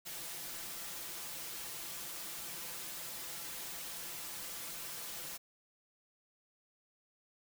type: noise with comb filter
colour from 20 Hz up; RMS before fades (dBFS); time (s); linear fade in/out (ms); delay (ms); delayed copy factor
white; -44; 0.05-5.38; 20; 5.9; +0.7
effects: none